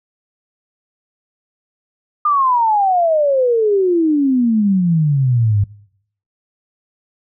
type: exponential sweep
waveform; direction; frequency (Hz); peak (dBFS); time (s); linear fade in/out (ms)
sine; down; 1220 to 98; -11; 2.25-5.64; 5
effects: noise-tail reverb RT60 0.7 s tail -23 dB re dry